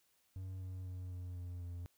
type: tone with pitch steps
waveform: triangle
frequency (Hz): 93.8 / 92.46 / 91.13 / 89.82 / 88.54 / 87.27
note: F#2 / F#2 / F#2 / F2 / F2 / F2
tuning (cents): +24 / -1 / -26 / +49 / +24 / -1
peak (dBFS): -40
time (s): 0.36-1.86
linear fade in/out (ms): 0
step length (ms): 250
effects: white hiss -75 dBFS RMS until 1.97 s